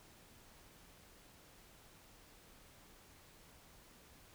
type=silence; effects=pink hiss -62 dBFS RMS until 4.34 s